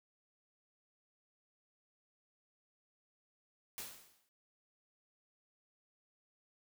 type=noise with exponential decay; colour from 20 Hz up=white; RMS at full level=-42 dBFS; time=3.78-4.29 s; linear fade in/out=0 ms; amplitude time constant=110 ms; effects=none